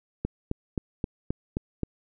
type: click train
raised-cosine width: 3 ms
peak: -14 dBFS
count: 7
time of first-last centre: 0.25-1.833 s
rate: 3.79 Hz
effects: none